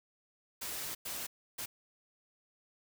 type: noise bursts at uneven times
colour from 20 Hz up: white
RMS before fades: -40 dBFS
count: 3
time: 0.61-0.95 / 1.05-1.27 / 1.58-1.66 s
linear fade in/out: 10 ms
effects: none